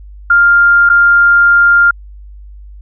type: tone with dropouts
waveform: sine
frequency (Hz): 1400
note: F6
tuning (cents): +4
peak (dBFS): -4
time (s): 0.3-1.91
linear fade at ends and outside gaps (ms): 5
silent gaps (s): 0.892-0.898
effects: added 50 Hz sine -30 dBFS peak until 2.81 s